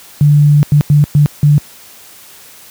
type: tone bursts at uneven times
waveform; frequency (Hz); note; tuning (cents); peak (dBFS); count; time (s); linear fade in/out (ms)
sine; 146.83; D3; 0; -4; 5; 0.21-0.63 / 0.72-0.81 / 0.9-1.04 / 1.15-1.26 / 1.43-1.58; 0
effects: white hiss -38 dBFS RMS until 2.7 s + high-pass 60 Hz 12 dB/octave